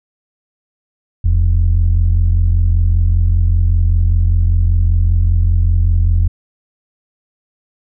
sine tone pair together, 40.48 / 85.6 Hz, E1 / F2, -31 / -34 cents, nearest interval octave + minor second, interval 1297 cents, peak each -10 dBFS, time 1.24-6.28 s, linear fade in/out 10 ms, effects tanh soft clip ceiling -5 dBFS

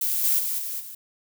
violet noise with level steps, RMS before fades -25 / -21 / -27 / -31 / -39 dBFS, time 0.01-0.95 s, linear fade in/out 5 ms, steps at 0.23 / 0.38 / 0.58 / 0.79 s, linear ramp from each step 20 ms, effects none

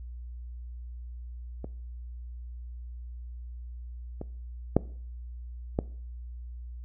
clicks, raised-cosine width 2 ms, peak -23 / -22 / -6 / -12 dBFS, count 4, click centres 1.644 / 4.214 / 4.766 / 5.789 s, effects noise-tail reverb RT60 0.5 s tail -20 dB re dry + added 60 Hz sine -38 dBFS peak until 6.84 s

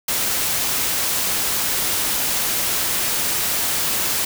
white noise, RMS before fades -21 dBFS, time 0.08-4.25 s, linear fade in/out 5 ms, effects none

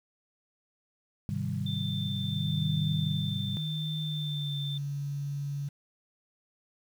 sine chord, Ab major seventh, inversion none, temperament equal, 103.83 / 130.81 / 155.56 / 196 Hz, Ab2 / C3 / Eb3 / G3, 0 / 0 / 0 / 0 cents, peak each -35 dBFS, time 1.29-3.57 s, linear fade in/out 0 ms
sine tone, 3561 Hz, A7, 20 cents sharp, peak -36 dBFS, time 1.66-4.78 s, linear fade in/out 5 ms
sine tone with pitch glide, 154.8 to 141.95 Hz, D#3 to C#3, -9 to +41 cents, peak -31 dBFS, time 2.09-5.69 s, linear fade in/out 10 ms, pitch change -150 cents, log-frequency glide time 4.01-4.58 s
effects 9-bit

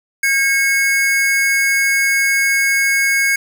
square tone pair together, 1616 / 2193 Hz, G#6 / C#7, -48 / -19 cents, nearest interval perfect fourth, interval 529 cents, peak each -18 / -15 dBFS, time 0.23-3.36 s, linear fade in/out 5 ms, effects none

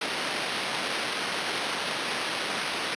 blue noise with sample-and-hold, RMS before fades -30 dBFS, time 0.01-2.95 s, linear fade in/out 5 ms, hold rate 7350 Hz, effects high-pass 200 Hz 12 dB/octave + resampled to 22050 Hz

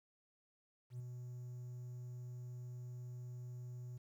triangle tone with ADSR envelope, 123.47 Hz, B2, in tune, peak -38 dBFS, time 0.9-3.98 s, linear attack 98 ms, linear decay 3 ms, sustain -5 dB, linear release 9 ms, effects tanh soft clip ceiling -37 dBFS + 12-bit

